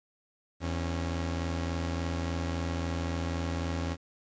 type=tone pair together; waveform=sawtooth; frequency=83.6 / 274 Hz; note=E2 / C#4; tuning=+25 / -20 cents; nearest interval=octave + major sixth; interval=2055 cents; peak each=-27 / -33 dBFS; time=0.6-3.97 s; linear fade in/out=50 ms; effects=resampled to 16000 Hz + 10-bit